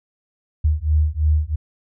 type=beating tone pair; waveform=sine; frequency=75.2 / 78.2 Hz; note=D2 / D#2; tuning=+42 / +9 cents; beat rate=3 Hz; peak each=-18 dBFS; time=0.64-1.56 s; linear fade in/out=10 ms; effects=none